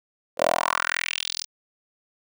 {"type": "tone with high-pass filter sweep", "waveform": "10% pulse", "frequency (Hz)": 42, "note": "E1", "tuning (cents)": 33, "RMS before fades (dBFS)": -25, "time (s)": [0.37, 1.46], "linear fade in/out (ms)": 50, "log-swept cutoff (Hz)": [500, 5500], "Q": 3.7, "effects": []}